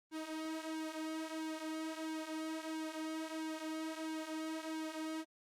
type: tone with flanger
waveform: sawtooth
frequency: 316.7 Hz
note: D#4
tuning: 31 cents sharp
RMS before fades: -42 dBFS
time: 0.11-5.25 s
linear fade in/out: 50 ms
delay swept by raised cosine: 1.6 to 5.2 ms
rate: 1.5 Hz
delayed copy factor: -0.7
effects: low-pass 11000 Hz 12 dB/octave + Opus 32 kbps